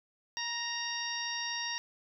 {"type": "harmonic tone with a mistuned harmonic", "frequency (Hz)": 932.3, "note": "A#5", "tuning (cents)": 0, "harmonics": [1, 2, 3, 4, 5, 6], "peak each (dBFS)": [-42, -39, -42, -42, -44, -38], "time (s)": [0.37, 1.78], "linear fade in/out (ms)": 0, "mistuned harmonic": 1, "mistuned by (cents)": 31, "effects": []}